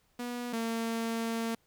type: tone pair in turn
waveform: sawtooth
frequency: 242.9 / 228.1 Hz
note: B3 / A#3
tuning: -29 / -37 cents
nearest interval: minor second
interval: 108 cents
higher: first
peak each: -31 / -27 dBFS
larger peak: second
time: 0.19-0.53 / 0.53-1.55 s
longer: second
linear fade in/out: 5 ms
effects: pink hiss -71 dBFS RMS until 1.66 s